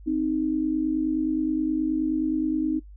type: tone pair together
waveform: sine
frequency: 261.6 / 311.1 Hz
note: C4 / D#4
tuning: 0 / 0 cents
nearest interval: minor third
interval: 300 cents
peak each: -27 / -23 dBFS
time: 0.06-2.8 s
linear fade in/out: 20 ms
effects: noise-tail reverb RT60 0.1 s tail -19 dB re dry + added 50 Hz sine -42 dBFS peak until 2.96 s